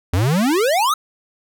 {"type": "exponential sweep", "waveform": "square", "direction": "up", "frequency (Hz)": [82.41, 1318.5], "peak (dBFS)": -15, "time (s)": [0.13, 0.94], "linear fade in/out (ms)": 5, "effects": []}